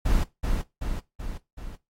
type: noise with echo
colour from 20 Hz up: brown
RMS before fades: -21 dBFS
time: 0.05-0.24 s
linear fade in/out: 10 ms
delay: 380 ms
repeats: 4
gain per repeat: -4 dB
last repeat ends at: 1.76 s
effects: noise-tail reverb RT60 0.2 s tail -18 dB re dry + AAC 48 kbps